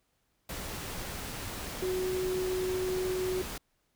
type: tone in noise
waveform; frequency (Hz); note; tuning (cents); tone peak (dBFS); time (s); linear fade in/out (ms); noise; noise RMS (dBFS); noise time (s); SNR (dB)
sine; 370; F#4; 0; -29; 1.82-3.42; 5; pink; -39; 0.49-3.58; +7
effects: pink hiss -75 dBFS RMS until 3.95 s